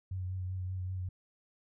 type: tone with vibrato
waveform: sine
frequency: 92.5 Hz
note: F#2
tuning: in tune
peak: -34 dBFS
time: 0.11-1.09 s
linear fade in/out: 5 ms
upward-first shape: triangle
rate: 5.2 Hz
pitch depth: 31 cents each way
effects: none